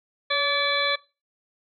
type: harmonic tone with a mistuned harmonic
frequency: 576 Hz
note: D5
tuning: 34 cents flat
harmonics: 1 / 2 / 3 / 4 / 6 / 7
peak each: -28 / -28 / -28 / -28 / -28 / -28 dBFS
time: 0.3-0.96 s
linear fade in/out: 10 ms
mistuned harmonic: 1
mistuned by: -33 cents
effects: noise-tail reverb RT60 0.3 s tail -22 dB re dry